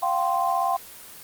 sine chord, F suspended second, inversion none, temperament equal with one note detuned, 698.5 / 775.4 / 1046.5 Hz, F5 / G5 / C6, 0 / -19 / 0 cents, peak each -25 dBFS, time 0.02-0.77 s, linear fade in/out 10 ms, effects white hiss -43 dBFS RMS until 1.23 s + Opus 24 kbps

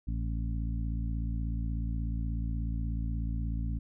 harmonic tone with a mistuned harmonic, 56.5 Hz, A1, 47 cents sharp, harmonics 1 / 2 / 3 / 4 / 5, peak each -31 / -37 / -41 / -43 / -45 dBFS, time 0.07-3.79 s, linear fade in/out 10 ms, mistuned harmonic 5, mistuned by -23 cents, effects none

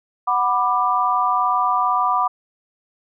sine chord, B minor, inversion second, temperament just, 740.8 / 987.8 / 1185.3 Hz, F#5 / B5 / D6, +2 / 0 / +16 cents, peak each -22 / -20 / -19 dBFS, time 0.27-2.28 s, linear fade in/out 10 ms, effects none

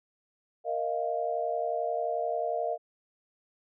sine chord, Bb suspended fourth, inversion none, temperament equal with one note detuned, 466.2 / 622.3 / 693.6 Hz, Bb4 / Eb5 / F5, 0 / 0 / -12 cents, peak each -34 / -32 / -31 dBFS, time 0.64-2.78 s, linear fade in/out 50 ms, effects none

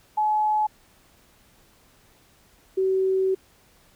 sine tone pair in turn, 853 / 380 Hz, G#5 / F#4, +46 / +46 cents, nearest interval octave + major second, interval 1400 cents, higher first, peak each -19 dBFS, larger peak neither, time 0.17-0.67 / 2.77-3.35 s, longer second, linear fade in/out 10 ms, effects pink hiss -58 dBFS RMS until 3.95 s

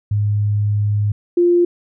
sine tone pair in turn, 103.83 / 349.2 Hz, G#2 / F4, 0 / 0 cents, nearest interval octave + major sixth, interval 2100 cents, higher second, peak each -14 / -10 dBFS, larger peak second, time 0.11-1.12 / 1.37-1.65 s, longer first, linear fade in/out 5 ms, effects none

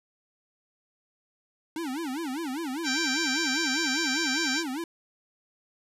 square tone with vibrato, 293.7 Hz, D4, in tune, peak -31 dBFS, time 1.76-4.84 s, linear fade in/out 2 ms, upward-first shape sine, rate 5 Hz, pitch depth 260 cents each way
harmonic tone, 784 Hz, G5, in tune, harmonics 2 / 3 / 4 / 5 / 6 / 7 / 8 / 9, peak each -30 / -34 / -38 / -35 / -36 / -34 / -40 / -37 dBFS, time 2.83-4.64 s, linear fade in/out 50 ms
effects resampled to 32000 Hz

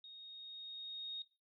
sine tone with level ramp, 3729 Hz, A#7, in tune, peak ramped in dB -51 to -40 dBFS, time 0.04-1.22 s, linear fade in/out 2 ms, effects noise-tail reverb RT60 0.3 s tail -20 dB re dry

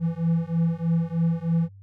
triangle beating tone pair, 164.81 / 168.01 Hz, E3 / E3, 0 / +33 cents, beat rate 3.2 Hz, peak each -22 dBFS, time 0-1.69 s, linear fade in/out 50 ms, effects noise-tail reverb RT60 0.1 s tail -26 dB re dry + added 98 Hz sine -44 dBFS peak until 1.82 s

